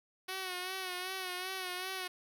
5% pulse tone with vibrato, 370 Hz, F#4, in tune, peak -26 dBFS, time 0.28-2.08 s, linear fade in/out 10 ms, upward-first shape sine, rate 2.6 Hz, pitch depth 50 cents each way, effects none

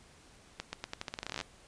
accelerating click train, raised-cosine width 0.2 ms, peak -19 dBFS, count 18, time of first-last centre 0.6-1.412 s, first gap 130 ms, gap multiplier 0.85, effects pink hiss -59 dBFS RMS until 1.67 s + resampled to 22050 Hz

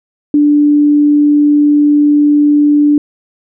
sine tone, 293.7 Hz, D4, in tune, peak -5 dBFS, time 0.34-2.98 s, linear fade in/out 2 ms, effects none

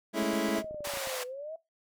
25% pulse chord, A major seventh, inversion third, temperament equal, 207.7 / 220 / 277.2 / 329.6 Hz, G#3 / A3 / C#4 / E4, 0 / 0 / 0 / 0 cents, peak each -30 / -30 / -31 / -28 dBFS, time 0.13-0.63 s, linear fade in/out 50 ms
clicks, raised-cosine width 2 ms, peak -33 dBFS, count 12, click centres 0.226 / 0.334 / 0.487 / 0.585 / 0.644 / 0.71 / 0.745 / 0.806 / 0.873 / 0.937 / 0.972 / 1.073 s
sine exponential two-way sweep, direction down then up, 659.3 to 493.9 to 659.3 Hz, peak -37 dBFS, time 0.55-1.56 s, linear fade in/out 5 ms, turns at 1.25 s
pink band-pass noise, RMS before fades -37 dBFS, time 0.84-1.24 s, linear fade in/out 10 ms, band 560 to 15000 Hz, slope 24 dB/octave
effects noise-tail reverb RT60 0.2 s tail -19 dB re dry

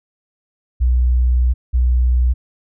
sine tone pair in turn, 61.74 / 61.74 Hz, B1 / B1, 0 / 0 cents, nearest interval unison, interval 0 cents, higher neither, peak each -11 dBFS, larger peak neither, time 0.8-1.54 / 1.73-2.34 s, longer first, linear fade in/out 20 ms, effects none

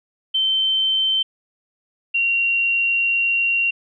sine tone pair in turn, 3097 / 2754 Hz, G7 / F7, -22 / -25 cents, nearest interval major second, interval 203 cents, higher first, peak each -16 dBFS, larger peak neither, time 0.34-1.23 / 2.14-3.71 s, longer second, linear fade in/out 10 ms, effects none

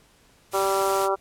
white noise, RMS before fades -32 dBFS, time 0.51-1.09 s, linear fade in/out 50 ms
harmonic tone, 194.5 Hz, G3, 13 cents flat, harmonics 2 / 3 / 4 / 5 / 6 / 7, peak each -25 / -27 / -28 / -29 / -30 / -30 dBFS, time 0.53-1.16 s, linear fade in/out 20 ms
effects pink hiss -58 dBFS RMS until 1.2 s + low-pass 12000 Hz 12 dB/octave

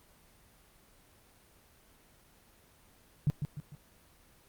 sine tone with echo, 146.83 Hz, D3, in tune, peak -23 dBFS, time 3.27-3.3 s, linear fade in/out 0 ms, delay 150 ms, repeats 3, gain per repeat -7 dB, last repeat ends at 3.75 s, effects pink hiss -62 dBFS RMS until 4.48 s + Opus 24 kbps

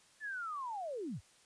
sine linear sweep, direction down, 1771 to 64.2 Hz, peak -38 dBFS, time 0.2-1.21 s, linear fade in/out 50 ms, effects white hiss -65 dBFS RMS until 1.45 s + resampled to 22050 Hz

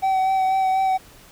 triangle tone with vibrato, 762 Hz, G5, 49 cents flat, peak -15 dBFS, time 0.02-0.98 s, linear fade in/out 20 ms, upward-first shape sine, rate 4.1 Hz, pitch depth 18 cents each way, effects pink hiss -48 dBFS RMS until 1.31 s

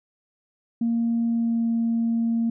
sine tone with pitch glide, 232.1 to 230.2 Hz, A#3 to A#3, -7 to -22 cents, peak -19 dBFS, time 0.81-2.5 s, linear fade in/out 5 ms, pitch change -15 cents, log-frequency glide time 1.27-1.68 s, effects tanh soft clip ceiling -16 dBFS

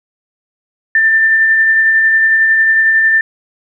sine tone with tremolo, 1784 Hz, A6, 23 cents sharp, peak -6 dBFS, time 0.95-3.21 s, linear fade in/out 2 ms, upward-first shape sine, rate 11 Hz, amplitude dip 25%, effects none

